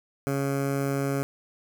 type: tone with notch filter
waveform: 15% pulse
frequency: 138.59 Hz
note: C#3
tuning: in tune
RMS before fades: -27 dBFS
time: 0.27-1.23 s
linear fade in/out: 0 ms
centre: 3600 Hz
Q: 0.78
effects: none